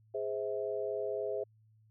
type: chord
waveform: sine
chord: Ab augmented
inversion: none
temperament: just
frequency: 415.3 / 519.1 / 648.9 Hz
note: Ab4 / C5 / E5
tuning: 0 / -14 / -27 cents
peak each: -36 / -38 / -38 dBFS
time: 0.14-1.44 s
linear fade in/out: 10 ms
effects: added 109 Hz sine -62 dBFS peak until 1.9 s